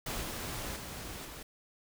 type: noise with level steps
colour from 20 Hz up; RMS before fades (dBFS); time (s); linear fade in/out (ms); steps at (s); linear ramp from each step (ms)
pink; -37 / -39 / -43 / -46; 0.06-1.43; 5; 0.21 / 0.76 / 1.25; 2
effects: none